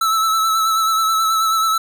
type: tone with vibrato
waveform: square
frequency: 1312 Hz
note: E6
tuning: 9 cents flat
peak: -15 dBFS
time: 0.01-1.78 s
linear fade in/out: 5 ms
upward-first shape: sine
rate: 9.3 Hz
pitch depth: 28 cents each way
effects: none